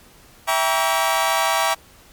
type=chord; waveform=sawtooth; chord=E diminished seventh; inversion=none; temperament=just; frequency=659.3 / 791.1 / 949.3 / 1139.2 Hz; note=E5 / G5 / Bb5 / Db6; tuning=0 / +16 / +31 / +47 cents; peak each=-19 dBFS; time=0.47-1.75 s; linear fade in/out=20 ms; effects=pink hiss -49 dBFS RMS until 2.12 s + MP3 96 kbps